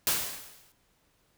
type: noise with exponential decay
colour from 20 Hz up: white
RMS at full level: -24 dBFS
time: 0.07-0.72 s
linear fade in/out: 1 ms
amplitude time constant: 140 ms
effects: pink hiss -69 dBFS RMS until 1.37 s